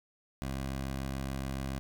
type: tone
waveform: 15% pulse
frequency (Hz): 67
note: C2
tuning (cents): +42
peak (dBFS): -28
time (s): 0.42-1.79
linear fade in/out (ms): 0
effects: none